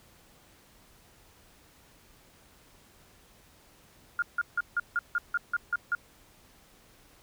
sine tone bursts, 1414 Hz, F6, 21 cents sharp, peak -24 dBFS, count 10, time 4.19-5.95 s, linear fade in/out 2 ms, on 32 ms, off 160 ms, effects pink hiss -59 dBFS RMS until 7.22 s

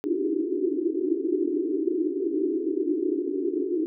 pink band-pass noise, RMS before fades -26 dBFS, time 0.04-3.86 s, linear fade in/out 0 ms, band 290 to 400 Hz, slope 96 dB/octave, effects none

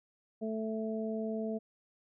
harmonic tone, 220 Hz, A3, in tune, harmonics 1 / 2 / 3, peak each -35 / -38 / -40 dBFS, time 0.41-1.59 s, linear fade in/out 20 ms, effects none

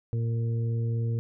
harmonic tone, 115.4 Hz, A#2, 17 cents flat, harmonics 1 / 2 / 3 / 4, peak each -25 / -40 / -45 / -40 dBFS, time 0.13-1.19 s, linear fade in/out 0 ms, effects none

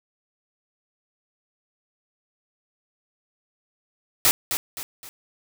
white noise with echo, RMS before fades -17 dBFS, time 4.25-4.31 s, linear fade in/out 0 ms, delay 260 ms, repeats 3, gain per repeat -8 dB, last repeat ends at 5.09 s, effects none

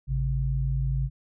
sine tone pair together, 53.76 / 134.6 Hz, A1 / C3, -39 / +49 cents, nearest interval octave + major third, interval 1588 cents, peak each -26 / -26 dBFS, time 0.07-1.1 s, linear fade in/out 50 ms, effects none

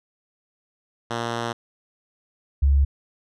5% pulse / sine tone pair in turn, 117.1 / 69.63 Hz, A#2 / C#2, +8 / +8 cents, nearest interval major sixth, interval 900 cents, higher first, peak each -14 dBFS, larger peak neither, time 1.1-1.53 / 2.62-2.85 s, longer first, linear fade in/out 10 ms, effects low-pass 6000 Hz 12 dB/octave

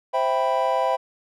triangle chord, C major seventh, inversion none, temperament equal, 523.3 / 659.3 / 784 / 987.8 Hz, C5 / E5 / G5 / B5, 0 / 0 / 0 / 0 cents, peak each -23 dBFS, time 0.13-0.97 s, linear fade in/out 20 ms, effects none

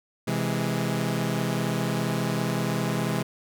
sawtooth chord, C augmented, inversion none, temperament equal with one note detuned, 129.83 / 164.81 / 207.7 Hz, C3 / E3 / G#3, -13 / 0 / 0 cents, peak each -25 dBFS, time 0.27-3.23 s, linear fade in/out 10 ms, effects none

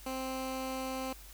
15% pulse tone, 262 Hz, C4, 2 cents sharp, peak -29 dBFS, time 0.06-1.13 s, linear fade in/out 5 ms, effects added 50 Hz sine -51 dBFS peak until 1.33 s + white hiss -54 dBFS RMS until 1.33 s

